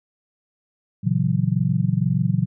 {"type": "chord", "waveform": "sine", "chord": "F# dominant seventh", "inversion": "first", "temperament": "equal with one note detuned", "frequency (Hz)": [116.54, 138.59, 162.92, 185], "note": ["A#2", "C#3", "E3", "F#3"], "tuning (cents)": [0, 0, -20, 0], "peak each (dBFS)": -23, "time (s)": [1.03, 2.46], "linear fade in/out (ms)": 20, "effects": []}